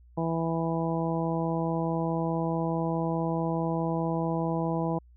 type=harmonic tone; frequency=164.7 Hz; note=E3; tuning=1 cent flat; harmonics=1 / 2 / 3 / 4 / 5 / 6; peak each=-29 / -32 / -34 / -35 / -36 / -37 dBFS; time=0.17-4.99 s; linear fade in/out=10 ms; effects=added 60 Hz sine -52 dBFS peak until 5.16 s